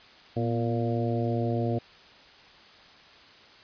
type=harmonic tone with a mistuned harmonic; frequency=116.54 Hz; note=A#2; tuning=in tune; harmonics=1 / 2 / 3 / 4 / 5 / 6; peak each=-28 / -31 / -33 / -34 / -35 / -36 dBFS; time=0.36-1.79 s; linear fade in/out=10 ms; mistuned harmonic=2; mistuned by=+50 cents; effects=white hiss -52 dBFS RMS until 3.63 s + resampled to 11025 Hz